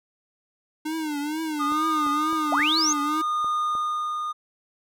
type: tone with vibrato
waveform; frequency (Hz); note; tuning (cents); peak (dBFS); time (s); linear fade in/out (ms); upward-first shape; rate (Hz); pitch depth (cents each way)
square; 304.2; D#4; -39; -27; 0.85-3.22; 10; triangle; 2.2; 120
type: tone with tremolo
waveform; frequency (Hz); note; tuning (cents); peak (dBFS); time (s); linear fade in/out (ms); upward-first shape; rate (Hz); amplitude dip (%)
triangle; 1223; D#6; -30; -20; 1.59-4.33; 20; sine; 0.65; 40
type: clicks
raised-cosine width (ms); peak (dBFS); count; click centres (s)
1; -26; 6; 1.721 / 2.066 / 2.329 / 2.595 / 3.445 / 3.752
type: linear sweep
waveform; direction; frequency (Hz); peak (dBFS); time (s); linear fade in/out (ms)
sine; up; 554.4 to 6650; -20; 2.52-2.93; 5
effects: none